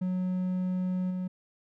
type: tone with level steps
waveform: triangle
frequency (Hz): 183.5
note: F#3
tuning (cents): -14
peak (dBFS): -25 / -28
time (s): 0.01-1.28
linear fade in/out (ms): 10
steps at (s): 1.1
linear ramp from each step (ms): 10
effects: none